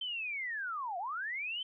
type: linear two-way sweep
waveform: sine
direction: down then up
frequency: 3125 to 676 to 3125 Hz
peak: -35 dBFS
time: 0.01-1.63 s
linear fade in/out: 5 ms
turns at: 0.98 s
effects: none